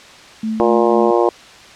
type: tone with tremolo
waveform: sine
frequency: 220 Hz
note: A3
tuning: in tune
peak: -17 dBFS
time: 0.43-1.11 s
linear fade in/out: 5 ms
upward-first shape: sine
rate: 4 Hz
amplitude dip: 40%
type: harmonic tone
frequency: 118 Hz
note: A#2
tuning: 22 cents sharp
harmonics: 3 / 4 / 5 / 6 / 7 / 8 / 9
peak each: -15 / -17 / -19 / -21 / -22 / -23 / -24 dBFS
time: 0.6-1.29 s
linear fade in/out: 0 ms
effects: white hiss -40 dBFS RMS until 1.75 s + low-pass 5000 Hz 12 dB/octave